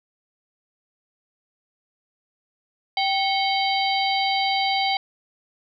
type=harmonic tone with a mistuned harmonic; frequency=780 Hz; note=G5; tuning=9 cents flat; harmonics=1 / 3 / 4 / 5 / 6; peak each=-22 / -27 / -28 / -29 / -30 dBFS; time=2.97-4.97 s; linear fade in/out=2 ms; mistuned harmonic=3; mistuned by=-110 cents; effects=none